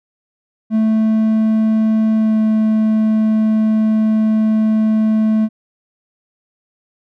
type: tone with pitch glide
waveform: triangle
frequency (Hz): 219.4 to 217.9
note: A3 to A3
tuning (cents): -5 to -17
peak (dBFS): -9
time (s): 0.7-5.49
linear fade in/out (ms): 50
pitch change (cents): -12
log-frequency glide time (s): 2.16-2.38
effects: none